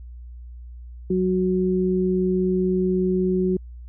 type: tone pair together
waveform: sine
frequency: 185 / 368.7 Hz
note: F#3 / F#4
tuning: 0 / -6 cents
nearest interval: octave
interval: 1194 cents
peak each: -21 dBFS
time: 1.1-3.57 s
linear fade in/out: 5 ms
effects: added 60 Hz sine -36 dBFS peak until 3.88 s